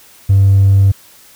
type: tone with hard clipping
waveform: sine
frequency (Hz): 98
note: G2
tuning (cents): 0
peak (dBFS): -6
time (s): 0.29-0.92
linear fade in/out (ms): 10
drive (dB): 1
effects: white hiss -43 dBFS RMS until 1.35 s